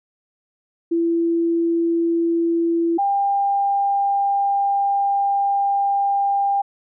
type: tone pair in turn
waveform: sine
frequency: 335.6 / 798.2 Hz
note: E4 / G5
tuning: +31 / +31 cents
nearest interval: octave + minor third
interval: 1500 cents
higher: second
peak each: -16 dBFS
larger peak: neither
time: 0.91-2.98 / 2.98-6.62 s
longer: second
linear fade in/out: 10 ms
effects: none